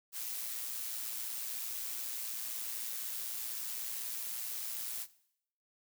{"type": "noise with amplitude modulation", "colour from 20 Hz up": "blue", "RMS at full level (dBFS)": -38, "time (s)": [0.12, 5.07], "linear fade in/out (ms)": 50, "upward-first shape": "sine", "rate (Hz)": 116, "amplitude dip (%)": 40, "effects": ["noise-tail reverb RT60 0.7 s tail -18 dB re dry"]}